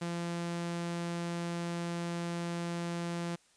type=tone; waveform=sawtooth; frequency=171.3 Hz; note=F3; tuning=33 cents flat; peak=-30 dBFS; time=0.01-3.36 s; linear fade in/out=10 ms; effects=white hiss -66 dBFS RMS until 3.56 s + resampled to 22050 Hz